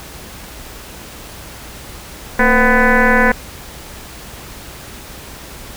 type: tone with frequency modulation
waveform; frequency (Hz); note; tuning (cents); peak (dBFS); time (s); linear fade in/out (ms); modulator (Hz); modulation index
sine; 758; F#5; +42; -8; 2.39-3.32; 5; 246; 4.9
effects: added 60 Hz sine -40 dBFS peak until 5.76 s + pink hiss -34 dBFS RMS until 5.76 s